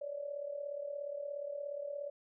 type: tone with amplitude modulation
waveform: sine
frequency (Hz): 574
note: D5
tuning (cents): -40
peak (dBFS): -35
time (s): 0.01-2.1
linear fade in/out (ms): 10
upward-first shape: sine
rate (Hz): 37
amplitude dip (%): 70
effects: none